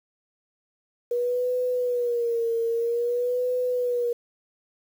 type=tone with vibrato; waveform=sine; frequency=479.5 Hz; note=A#4; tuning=49 cents sharp; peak=-22 dBFS; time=1.11-4.13 s; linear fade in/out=5 ms; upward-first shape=sine; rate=0.51 Hz; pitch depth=72 cents each way; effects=8-bit